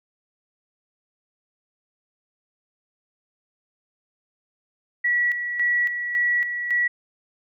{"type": "tone with tremolo", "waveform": "sine", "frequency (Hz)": 1936, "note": "B6", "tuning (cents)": -35, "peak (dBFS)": -18, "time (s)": [5.04, 6.88], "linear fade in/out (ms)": 10, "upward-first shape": "square", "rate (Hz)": 1.8, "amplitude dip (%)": 55, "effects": []}